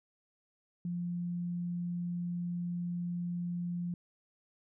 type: tone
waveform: sine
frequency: 174.61 Hz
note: F3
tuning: in tune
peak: -33 dBFS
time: 0.85-3.94 s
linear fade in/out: 2 ms
effects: none